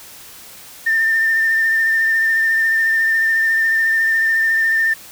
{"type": "tone with vibrato", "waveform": "sine", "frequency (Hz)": 1800, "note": "A6", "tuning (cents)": 39, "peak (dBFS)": -12, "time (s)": [0.86, 4.94], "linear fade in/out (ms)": 10, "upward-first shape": "sine", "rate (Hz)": 14, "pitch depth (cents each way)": 19, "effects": ["tanh soft clip ceiling -8 dBFS", "white hiss -39 dBFS RMS until 5.11 s"]}